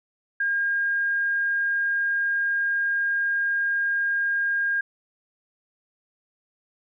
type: tone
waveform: sine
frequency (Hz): 1616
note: G#6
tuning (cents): -48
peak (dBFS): -21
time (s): 0.4-4.81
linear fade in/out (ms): 5
effects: none